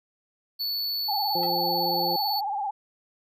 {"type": "tone", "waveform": "square", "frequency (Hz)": 4447, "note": "C#8", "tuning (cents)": 5, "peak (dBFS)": -27, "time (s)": [0.59, 2.41], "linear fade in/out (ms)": 20}
{"type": "tone with vibrato", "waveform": "sine", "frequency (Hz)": 817, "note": "G#5", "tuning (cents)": -29, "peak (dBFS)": -26, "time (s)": [1.08, 2.71], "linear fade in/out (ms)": 10, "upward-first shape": "sine", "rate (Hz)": 18, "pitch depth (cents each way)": 90}
{"type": "harmonic tone", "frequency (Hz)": 174.61, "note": "F3", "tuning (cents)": 0, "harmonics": [1, 2, 3], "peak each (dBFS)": [-36, -32, -32], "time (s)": [1.35, 2.16], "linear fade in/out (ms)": 2}
{"type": "tone with exponential decay", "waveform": "10% pulse", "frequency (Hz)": 652, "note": "E5", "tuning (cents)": -19, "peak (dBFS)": -31, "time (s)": [1.43, 1.55], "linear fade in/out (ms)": 0, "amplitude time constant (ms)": 25}
{"effects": []}